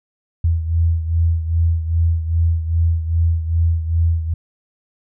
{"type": "beating tone pair", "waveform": "sine", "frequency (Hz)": [82.41, 84.91], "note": ["E2", "F2"], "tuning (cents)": [0, -48], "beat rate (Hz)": 2.5, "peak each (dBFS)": [-15, -21], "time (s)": [0.44, 4.34], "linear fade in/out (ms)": 5, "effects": []}